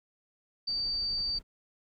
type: tone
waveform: sine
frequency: 4622 Hz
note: D8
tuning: 28 cents flat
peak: -29 dBFS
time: 0.67-1.39 s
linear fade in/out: 10 ms
type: noise with tremolo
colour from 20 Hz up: brown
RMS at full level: -45 dBFS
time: 0.68-1.43 s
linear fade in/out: 20 ms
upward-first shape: sine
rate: 12 Hz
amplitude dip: 45%
effects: none